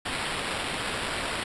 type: noise with sample-and-hold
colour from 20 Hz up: violet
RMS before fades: -31 dBFS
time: 0.05-1.44 s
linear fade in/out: 10 ms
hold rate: 6300 Hz
effects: resampled to 24000 Hz